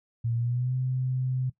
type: tone with pitch glide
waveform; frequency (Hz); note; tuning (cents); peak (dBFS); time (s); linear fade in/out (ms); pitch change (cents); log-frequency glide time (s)
sine; 116.54 to 128.56; A#2 to C3; 0 to -30; -25; 0.24-1.5; 10; +170; 0.35-0.74
effects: noise-tail reverb RT60 0.1 s tail -17 dB re dry